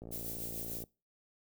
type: click train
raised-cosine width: 2 ms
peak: -33 dBFS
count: 48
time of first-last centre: 0.02-0.839 s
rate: 57.4 Hz
type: noise with tremolo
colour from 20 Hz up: violet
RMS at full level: -40 dBFS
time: 0.11-0.84 s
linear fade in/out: 20 ms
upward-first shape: triangle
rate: 6.8 Hz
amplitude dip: 40%
effects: noise-tail reverb RT60 0.3 s tail -23 dB re dry